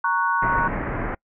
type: chord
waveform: sine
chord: F# major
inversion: first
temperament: equal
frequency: 932.3 / 1108.7 / 1480 Hz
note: A#5 / C#6 / F#6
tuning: 0 / 0 / 0 cents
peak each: -23 dBFS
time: 0.04-0.68 s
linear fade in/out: 5 ms
type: low-pass noise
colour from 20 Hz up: pink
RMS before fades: -27 dBFS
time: 0.42-1.15 s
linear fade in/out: 5 ms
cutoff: 2100 Hz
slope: 48 dB/octave
effects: noise-tail reverb RT60 0.1 s tail -26 dB re dry